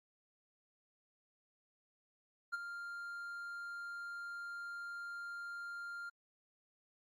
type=tone with ADSR envelope; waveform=triangle; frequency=1396.9 Hz; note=F6; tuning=in tune; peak=-32 dBFS; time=2.52-6.1 s; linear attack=21 ms; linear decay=23 ms; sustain=-9 dB; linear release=14 ms; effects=AAC 48 kbps